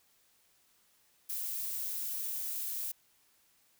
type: noise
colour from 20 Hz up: violet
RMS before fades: -37 dBFS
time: 1.29-2.92 s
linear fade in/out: 10 ms
effects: white hiss -69 dBFS RMS until 3.79 s